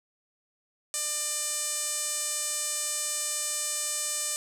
sawtooth tone with band-pass filter, 597 Hz, D5, 28 cents sharp, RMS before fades -31 dBFS, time 0.94-4.36 s, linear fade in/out 0 ms, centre 8000 Hz, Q 3, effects none

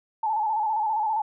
sine tone with vibrato, 866 Hz, A5, 28 cents flat, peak -22 dBFS, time 0.23-1.22 s, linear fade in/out 5 ms, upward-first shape square, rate 15 Hz, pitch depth 50 cents each way, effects none

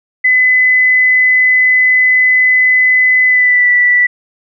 sine tone with pitch glide, 2014 to 1965.7 Hz, B6 to B6, +33 to -9 cents, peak -6 dBFS, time 0.24-4.07 s, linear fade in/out 10 ms, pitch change -42 cents, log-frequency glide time 3.26-3.7 s, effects none

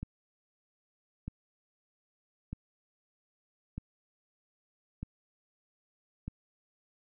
click train, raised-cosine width 5 ms, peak -25 dBFS, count 6, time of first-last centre 0.03-6.28 s, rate 0.8 Hz, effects none

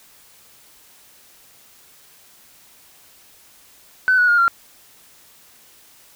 sine tone with pitch steps, 1512 / 1466.4 / 1422.2 / 1379.3 Hz, F#6 / F#6 / F6 / F6, +37 / -16 / +31 / -22 cents, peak -11 dBFS, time 4.08-4.48 s, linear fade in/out 0 ms, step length 100 ms, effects tanh soft clip ceiling -7 dBFS + white hiss -50 dBFS RMS until 6.15 s

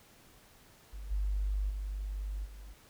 sine tone with level steps, 49.77 Hz, G1, 27 cents sharp, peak -40 / -29 / -34 / -45 dBFS, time 0.92-2.74 s, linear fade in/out 20 ms, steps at 1.1 / 1.69 / 2.44 s, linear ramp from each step 20 ms, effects pink hiss -60 dBFS RMS until 2.89 s

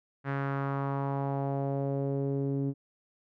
sawtooth tone with low-pass filter sweep, 138.4 Hz, C#3, 2 cents flat, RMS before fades -31 dBFS, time 0.24-2.74 s, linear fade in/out 50 ms, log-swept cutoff 1700 to 320 Hz, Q 2.4, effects none

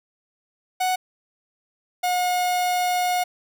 45% pulse tone pair in turn, 740 / 721.4 Hz, F#5 / F#5, 0 / -44 cents, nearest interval unison, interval 44 cents, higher first, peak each -20 dBFS, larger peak neither, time 0.8-0.96 / 2.03-3.24 s, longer second, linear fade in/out 10 ms, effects none

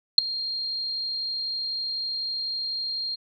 sine tone with ADSR envelope, 4212 Hz, C8, 11 cents sharp, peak -5 dBFS, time 0.18-3.16 s, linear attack 4 ms, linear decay 6 ms, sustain -22 dB, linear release 20 ms, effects none

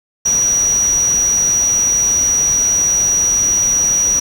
sine tone in noise, 5800 Hz, F#8, 35 cents flat, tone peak -11 dBFS, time 0.25-4.2 s, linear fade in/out 10 ms, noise pink, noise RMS -28 dBFS, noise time 0.25-4.2 s, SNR +14 dB, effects none

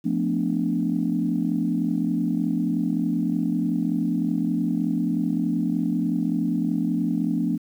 sine chord, B half-diminished seventh, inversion second, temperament equal with one note detuned, 174.61 / 220 / 250.4 / 293.7 Hz, F3 / A3 / B3 / D4, 0 / 0 / +24 / 0 cents, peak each -26 dBFS, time 0.04-7.58 s, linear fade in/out 20 ms, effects tanh soft clip ceiling -11 dBFS + 9-bit

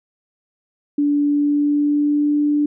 sine tone with pitch glide, 290 to 294.2 Hz, D4 to D4, -22 to +3 cents, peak -14 dBFS, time 0.98-2.66 s, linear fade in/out 5 ms, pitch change +25 cents, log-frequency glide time 1.24-2.35 s, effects none

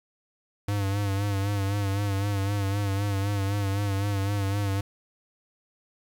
square tone with vibrato, 99.9 Hz, G2, 33 cents sharp, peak -25 dBFS, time 0.68-4.81 s, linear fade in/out 5 ms, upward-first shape sine, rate 3.9 Hz, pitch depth 50 cents each way, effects 9-bit

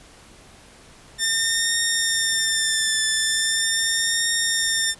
10% pulse tone with vibrato, 1800 Hz, A6, 39 cents sharp, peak -10 dBFS, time 1.18-4.95 s, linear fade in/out 50 ms, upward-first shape triangle, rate 0.4 Hz, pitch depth 40 cents each way, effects pink hiss -48 dBFS RMS until 4.99 s + resampled to 24000 Hz

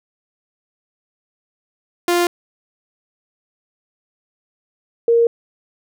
sawtooth / sine tone pair in turn, 349.2 / 466.1 Hz, F4 / A#4, 0 / 0 cents, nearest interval perfect fourth, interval 500 cents, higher second, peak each -10 / -10 dBFS, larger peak neither, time 2.08-2.27 / 5.08-5.27 s, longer neither, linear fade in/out 2 ms, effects none

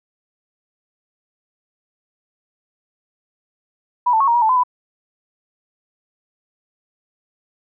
sine tone with pitch steps, 979 / 885 / 1099 / 938 / 958 / 878 / 1016 / 993 Hz, B5 / A5 / C#6 / A#5 / A#5 / A5 / B5 / B5, -15 / +10 / -15 / +11 / +47 / -4 / +49 / +9 cents, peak -12 dBFS, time 4.06-4.636 s, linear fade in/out 10 ms, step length 72 ms, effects none

